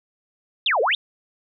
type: exponential two-way sweep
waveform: sine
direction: down then up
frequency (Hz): 3913 to 415.3 to 3913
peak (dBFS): -17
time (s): 0.66-0.95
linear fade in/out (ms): 2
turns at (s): 0.81
effects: none

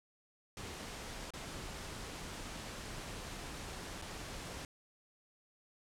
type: noise with dropouts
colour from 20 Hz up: pink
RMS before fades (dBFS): -45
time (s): 0.57-4.65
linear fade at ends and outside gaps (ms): 1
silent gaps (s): 1.305-1.336 / 4.016-4.022
effects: low-pass 9000 Hz 12 dB/octave

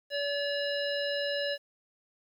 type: harmonic tone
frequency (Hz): 572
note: D5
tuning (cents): -46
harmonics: 1 / 3 / 5 / 7 / 9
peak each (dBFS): -31 / -36 / -38 / -39 / -41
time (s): 0.1-1.58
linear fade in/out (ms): 50
effects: 10-bit

